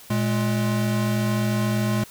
square tone pair together, 116.36 / 210.1 Hz, A#2 / G#3, -3 / +20 cents, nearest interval minor seventh, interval 1023 cents, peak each -24 dBFS, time 0.1-2.04 s, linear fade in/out 5 ms, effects white hiss -46 dBFS RMS until 2.1 s

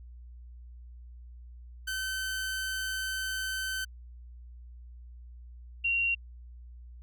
sawtooth / sine tone pair in turn, 1534 / 2754 Hz, G6 / F7, -38 / -25 cents, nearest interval minor seventh, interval 1013 cents, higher second, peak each -28 / -25 dBFS, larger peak second, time 1.87-3.85 / 5.84-6.15 s, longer first, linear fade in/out 10 ms, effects added 60 Hz sine -45 dBFS peak until 7.02 s

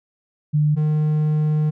sine / triangle tone pair in turn, 150 / 152.71 Hz, D3 / D#3, +37 / -32 cents, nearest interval unison, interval 31 cents, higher second, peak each -14 dBFS, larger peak neither, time 0.53-0.76 / 0.76-1.71 s, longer second, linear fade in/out 20 ms, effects none

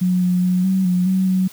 sine tone with pitch steps, 181.8 / 180.2 / 181.9 / 189.5 / 180.3 / 188.3 / 186.5 Hz, F#3 / F#3 / F#3 / F#3 / F#3 / F#3 / F#3, -30 / -45 / -29 / +42 / -45 / +31 / +14 cents, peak -14 dBFS, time 0.01-1.48 s, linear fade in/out 10 ms, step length 210 ms, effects white hiss -43 dBFS RMS until 1.52 s

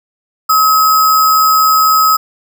sine tone with sample-and-hold, 1278 Hz, D#6, 46 cents sharp, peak -6 dBFS, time 0.49-2.17 s, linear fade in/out 10 ms, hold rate 6300 Hz, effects none

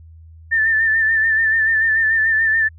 sine tone with vibrato, 1781 Hz, A6, 21 cents sharp, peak -13 dBFS, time 0.51-2.69 s, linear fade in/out 20 ms, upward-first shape sine, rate 6.9 Hz, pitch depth 40 cents each way, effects added 81 Hz sine -39 dBFS peak until 2.78 s

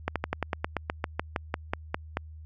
slowing click train, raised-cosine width 0.5 ms, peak -12 dBFS, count 16, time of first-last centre 0.08-2.171 s, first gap 77 ms, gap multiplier 1.08, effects added 78 Hz sine -42 dBFS peak until 2.45 s

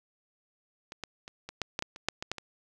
clicks, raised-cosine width 0.2 ms, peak -24 / -19 / -26 / -23 / -13 / -13 / -15 / -27 / -9 / -18 / -14 / -22 dBFS, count 12, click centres 0.921 / 1.037 / 1.279 / 1.49 / 1.617 / 1.791 / 1.824 / 1.961 / 2.086 / 2.225 / 2.316 / 2.383 s, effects none

